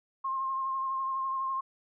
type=tone with vibrato; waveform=sine; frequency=1065 Hz; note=C6; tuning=30 cents sharp; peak=-29 dBFS; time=0.24-1.61 s; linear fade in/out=10 ms; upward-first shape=sine; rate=12 Hz; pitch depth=22 cents each way; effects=none